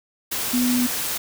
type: tone in noise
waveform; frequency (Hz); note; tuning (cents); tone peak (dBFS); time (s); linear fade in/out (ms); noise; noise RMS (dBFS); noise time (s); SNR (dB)
sine; 246.9; B3; 0; -18; 0.53-0.87; 10; white; -26; 0.31-1.18; +5
effects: none